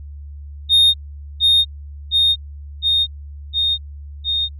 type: tone with echo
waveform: sine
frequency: 3688 Hz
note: A#7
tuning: 19 cents flat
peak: -6 dBFS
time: 0.69-0.94 s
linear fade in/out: 50 ms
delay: 710 ms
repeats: 5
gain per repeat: -2 dB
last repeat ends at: 4.49 s
effects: tanh soft clip ceiling -8 dBFS + added 72 Hz sine -31 dBFS peak until 4.59 s